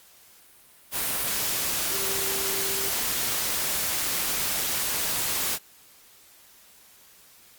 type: tone in noise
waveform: sine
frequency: 390 Hz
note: G4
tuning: 9 cents flat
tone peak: -35 dBFS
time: 1.89-2.92 s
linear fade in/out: 50 ms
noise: white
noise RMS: -27 dBFS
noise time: 0.91-5.59 s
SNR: -11 dB
effects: white hiss -54 dBFS RMS until 7.58 s + Opus 48 kbps